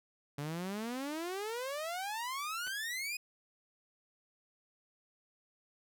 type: exponential sweep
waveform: sawtooth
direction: up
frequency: 140.2 to 2524 Hz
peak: -33 dBFS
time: 0.38-3.17 s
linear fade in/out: 5 ms
type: clicks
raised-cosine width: 0.3 ms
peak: -34 dBFS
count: 2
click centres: 2.668 / 2.677 s
effects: none